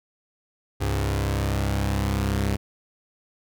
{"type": "tone pair together", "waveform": "sawtooth", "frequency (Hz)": [67.48, 101.1], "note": ["C#2", "G#2"], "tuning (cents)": [-46, -46], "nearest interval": "perfect fifth", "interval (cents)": 700, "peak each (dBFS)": -21, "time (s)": [0.8, 2.57], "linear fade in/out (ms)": 20, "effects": []}